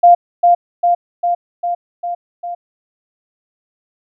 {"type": "tone with echo", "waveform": "sine", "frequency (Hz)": 698.5, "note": "F5", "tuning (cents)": 0, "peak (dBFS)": -3, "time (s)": [0.03, 0.15], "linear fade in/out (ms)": 10, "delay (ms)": 400, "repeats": 6, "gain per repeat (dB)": -3, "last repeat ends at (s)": 2.55, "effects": []}